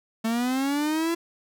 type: linear sweep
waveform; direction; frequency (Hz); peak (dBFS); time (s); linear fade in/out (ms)
45% pulse; up; 220.9 to 340; -23; 0.24-1.15; 10
effects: none